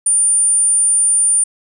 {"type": "tone", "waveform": "sine", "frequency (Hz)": 9210, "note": "D9", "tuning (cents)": -35, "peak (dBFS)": -10, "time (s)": [0.06, 1.44], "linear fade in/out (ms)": 5, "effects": []}